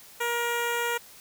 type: tone with notch filter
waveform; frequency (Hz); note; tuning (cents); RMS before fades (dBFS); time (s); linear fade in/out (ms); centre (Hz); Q
10% pulse; 473.5; A#4; +27; -28; 0.2-0.98; 10; 4700; 1.2
effects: white hiss -50 dBFS RMS until 1.2 s